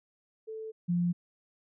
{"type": "tone pair in turn", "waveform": "sine", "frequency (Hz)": [440, 174.61], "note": ["A4", "F3"], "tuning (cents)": [0, 0], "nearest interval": "octave + major third", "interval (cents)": 1600, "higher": "first", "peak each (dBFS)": [-37, -25], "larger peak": "second", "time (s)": [[0.47, 0.72], [0.88, 1.13]], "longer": "neither", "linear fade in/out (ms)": 20, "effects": []}